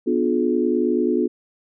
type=chord; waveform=sine; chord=B diminished seventh; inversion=none; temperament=just; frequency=246.9 / 296.3 / 355.6 / 426.7 Hz; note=B3 / D4 / F4 / Ab4; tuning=0 / +15 / +31 / +47 cents; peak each=-22 / -24 / -21 / -24 dBFS; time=0.06-1.28 s; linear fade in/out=20 ms; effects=none